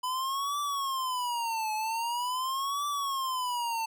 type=tone with vibrato; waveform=square; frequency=1000 Hz; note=B5; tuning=21 cents sharp; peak=-30 dBFS; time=0.03-3.86 s; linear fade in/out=10 ms; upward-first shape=triangle; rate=0.44 Hz; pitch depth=270 cents each way; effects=none